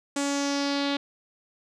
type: tone with low-pass filter sweep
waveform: sawtooth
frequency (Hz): 282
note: C#4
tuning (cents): +30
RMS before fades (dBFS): -27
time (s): 0.16-0.97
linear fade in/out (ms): 5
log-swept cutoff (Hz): 8000 to 3700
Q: 3.4
effects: none